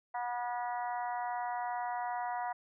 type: harmonic tone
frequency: 242.5 Hz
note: B3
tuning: 31 cents flat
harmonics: 3 / 4 / 5 / 6 / 7 / 8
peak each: -36 / -38 / -48 / -48 / -52 / -48 dBFS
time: 0.14-2.53 s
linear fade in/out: 10 ms
effects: none